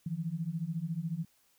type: beating tone pair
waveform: sine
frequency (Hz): 156.9 / 170.9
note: D#3 / F3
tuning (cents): +15 / -37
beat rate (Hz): 14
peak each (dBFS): -36 / -35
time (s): 0.06-1.25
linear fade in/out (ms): 5
effects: white hiss -69 dBFS RMS until 1.58 s